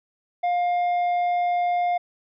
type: tone with tanh clipping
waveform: triangle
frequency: 707 Hz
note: F5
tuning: 21 cents sharp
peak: -21 dBFS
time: 0.43-1.98 s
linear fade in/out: 10 ms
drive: 10 dB
effects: none